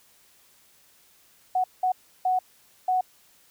sine tone bursts at uneven times, 740 Hz, F#5, in tune, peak -20 dBFS, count 4, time 1.55-1.64 / 1.83-1.92 / 2.25-2.39 / 2.88-3.01 s, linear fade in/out 5 ms, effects white hiss -59 dBFS RMS until 3.5 s

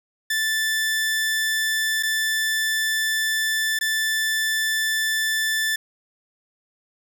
sawtooth tone with dropouts, 1760 Hz, A6, in tune, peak -17 dBFS, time 0.3-5.76 s, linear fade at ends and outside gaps 5 ms, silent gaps 2.027-2.032 / 3.79-3.81 s, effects none

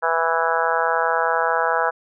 harmonic tone, 164.81 Hz, E3, in tune, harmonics 3 / 4 / 5 / 6 / 7 / 8 / 9 / 10, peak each -25 / -25 / -25 / -24 / -31 / -25 / -26 / -28 dBFS, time 0.02-1.91 s, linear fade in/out 20 ms, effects none

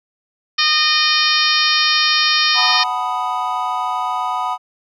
harmonic tone, 613 Hz, D#5, 26 cents flat, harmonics 2 / 3 / 4 / 5 / 6 / 7 / 8 / 9, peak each -21 / -21 / -21 / -21 / -21 / -21 / -21 / -21 dBFS, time 0.58-2.84 s, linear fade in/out 10 ms
triangle chord, B dominant seventh, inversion second, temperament equal, 740 / 880 / 987.8 / 1244.5 Hz, F#5 / A5 / B5 / D#6, 0 / 0 / 0 / 0 cents, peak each -22 / -26 / -20 / -22 dBFS, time 2.54-4.58 s, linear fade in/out 50 ms
effects none

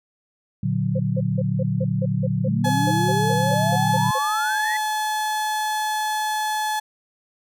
sine chord, Bb augmented, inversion none, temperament equal, 116.54 / 146.83 / 185 Hz, Bb2 / D3 / F#3, 0 / 0 / 0 cents, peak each -24 dBFS, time 0.63-4.11 s, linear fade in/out 5 ms
sine tone bursts, 521 Hz, C5, 7 cents flat, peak -24 dBFS, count 16, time 0.95-4.188 s, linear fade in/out 10 ms, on 43 ms, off 170 ms
sine exponential sweep, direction up, 197.9 to 1992 Hz, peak -24 dBFS, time 2.46-4.77 s, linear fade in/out 5 ms
35% pulse tone with pitch glide, 850 to 857.4 Hz, G#5 to A5, +40 to -45 cents, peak -20 dBFS, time 2.64-6.8 s, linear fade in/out 10 ms, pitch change +15 cents, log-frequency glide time 3.15-3.83 s
effects none

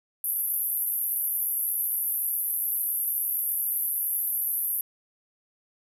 white band-pass noise, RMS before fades -28 dBFS, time 0.24-4.81 s, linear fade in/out 2 ms, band 11000 to 13000 Hz, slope 96 dB/octave, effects none

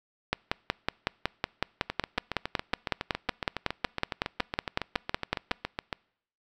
two click trains, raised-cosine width 0.3 ms, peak -9 / -14 dBFS, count 29 / 30, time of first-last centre 0.33-5.515 / 1.9-5.928 s, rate 5.4 / 7.2 Hz, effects noise-tail reverb RT60 0.7 s tail -26 dB re dry

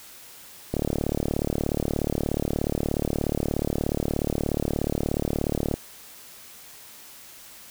click train, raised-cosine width 2 ms, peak -11 dBFS, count 185, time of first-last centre 0.74-5.74 s, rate 36.8 Hz, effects white hiss -46 dBFS RMS until 7.7 s

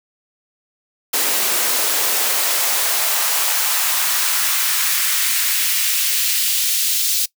white noise with high-pass filter sweep, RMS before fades -18 dBFS, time 1.13-7.26 s, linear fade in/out 10 ms, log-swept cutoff 300 to 3900 Hz, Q 1.1, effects noise-tail reverb RT60 0.1 s tail -21 dB re dry

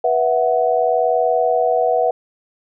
sine chord, B suspended fourth, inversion none, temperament equal with one note detuned, 488.2 / 659.3 / 740 Hz, B4 / E5 / F#5, -20 / 0 / 0 cents, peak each -18 dBFS, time 0.04-2.11 s, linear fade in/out 5 ms, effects none

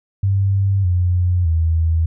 sine tone with pitch steps, 98 / 89.35 / 81.46 Hz, G2 / F2 / E2, 0 / +40 / -20 cents, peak -13 dBFS, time 0.23-2.06 s, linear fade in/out 5 ms, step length 610 ms, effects none

